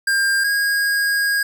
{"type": "tone pair in turn", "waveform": "square", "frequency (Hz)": [1600, 1635.5], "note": ["G6", "G#6"], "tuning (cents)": [35, -27], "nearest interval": "unison", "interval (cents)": 38, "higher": "second", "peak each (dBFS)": [-16, -17], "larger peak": "first", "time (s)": [[0.07, 0.44], [0.44, 1.43]], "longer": "second", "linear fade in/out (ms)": 5, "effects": []}